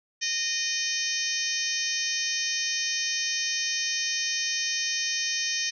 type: harmonic tone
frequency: 615 Hz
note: D#5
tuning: 20 cents flat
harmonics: 3 / 4 / 5 / 6 / 7 / 8 / 9 / 10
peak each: -34 / -35 / -36 / -38 / -38 / -38 / -31 / -31 dBFS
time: 0.21-5.71 s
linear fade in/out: 20 ms
effects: none